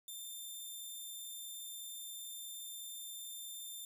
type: tone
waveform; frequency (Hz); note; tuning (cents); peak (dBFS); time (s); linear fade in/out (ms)
10% pulse; 3583; A7; +31; -37; 0.08-3.85; 2
effects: none